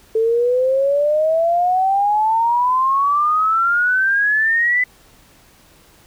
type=exponential sweep; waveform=sine; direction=up; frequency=440 to 2014 Hz; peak=-13 dBFS; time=0.15-4.84 s; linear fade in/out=5 ms; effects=pink hiss -50 dBFS RMS until 6.06 s